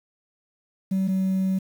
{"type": "tone pair in turn", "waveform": "sine", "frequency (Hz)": [190.8, 189.59], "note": ["G3", "F#3"], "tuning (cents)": [-47, 42], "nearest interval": "unison", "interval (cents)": 11, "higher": "first", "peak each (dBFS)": -18, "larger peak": "neither", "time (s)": [[0.91, 1.08], [1.08, 1.59]], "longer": "second", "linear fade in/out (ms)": 10, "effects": ["tanh soft clip ceiling -19 dBFS", "8-bit"]}